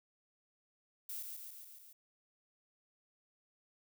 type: noise with echo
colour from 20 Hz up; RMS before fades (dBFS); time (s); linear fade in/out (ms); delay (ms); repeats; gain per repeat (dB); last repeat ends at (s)
violet; -43; 1.09-1.23; 5; 140; 5; -3; 1.93
effects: none